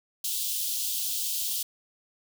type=high-pass noise; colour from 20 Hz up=white; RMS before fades=-30 dBFS; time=0.24-1.63 s; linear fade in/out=5 ms; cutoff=3000 Hz; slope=48 dB/octave; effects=none